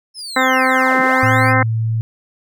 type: linear two-way sweep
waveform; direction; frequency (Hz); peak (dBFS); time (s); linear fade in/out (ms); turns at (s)
35% pulse; down then up; 5300 to 146.83 to 2622; -25; 0.14-1.54; 50; 1
type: harmonic tone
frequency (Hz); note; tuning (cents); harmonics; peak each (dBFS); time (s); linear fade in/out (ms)
259.7; C4; -13; 1 / 2 / 3 / 4 / 5 / 6 / 7 / 8; -20 / -20 / -20 / -20 / -20 / -20 / -20 / -20; 0.36-1.63; 5
type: tone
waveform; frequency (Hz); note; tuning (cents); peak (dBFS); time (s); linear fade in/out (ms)
sine; 112.3; A2; +36; -15; 1.23-2.01; 0
effects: none